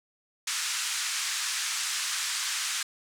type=band-pass noise; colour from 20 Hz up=white; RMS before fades=-31 dBFS; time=0.47-2.83 s; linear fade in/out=5 ms; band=1200 to 8400 Hz; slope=24 dB/octave; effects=none